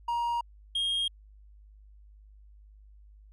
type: tone pair in turn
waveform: triangle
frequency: 945 / 3242 Hz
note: A#5 / G#7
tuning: +23 / -42 cents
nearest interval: octave + major sixth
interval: 2135 cents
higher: second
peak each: -25 dBFS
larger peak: neither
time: 0.08-0.41 / 0.75-1.08 s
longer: neither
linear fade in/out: 5 ms
effects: added 51 Hz sine -51 dBFS peak until 3.32 s + resampled to 32000 Hz